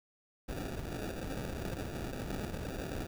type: noise with sample-and-hold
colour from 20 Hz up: pink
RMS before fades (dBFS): -39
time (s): 0.48-3.07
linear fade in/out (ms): 10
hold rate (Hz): 1050
effects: none